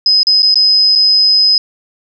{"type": "tone with dropouts", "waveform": "sine", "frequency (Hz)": 5050, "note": "D#8", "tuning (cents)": 25, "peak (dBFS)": -6, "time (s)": [0.06, 1.58], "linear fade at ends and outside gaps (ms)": 2, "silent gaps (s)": [[0.232, 0.269], [0.422, 0.429], [0.543, 0.556], [0.953, 0.957]], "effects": []}